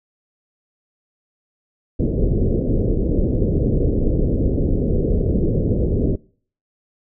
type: low-pass noise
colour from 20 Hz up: pink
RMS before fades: -18 dBFS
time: 1.99-6.16 s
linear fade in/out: 10 ms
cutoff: 520 Hz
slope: 48 dB/octave
effects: noise-tail reverb RT60 0.5 s tail -24 dB re dry